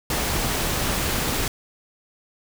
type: noise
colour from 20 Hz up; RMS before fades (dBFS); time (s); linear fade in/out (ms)
pink; -24; 0.1-1.48; 2
effects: none